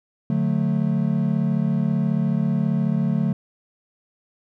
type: chord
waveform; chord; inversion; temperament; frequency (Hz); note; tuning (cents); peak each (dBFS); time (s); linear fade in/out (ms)
triangle; D major; none; equal with one note detuned; 146.83 / 181.5 / 220; D3 / F#3 / A3; 0 / -33 / 0; -21; 0.3-3.33; 2
effects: none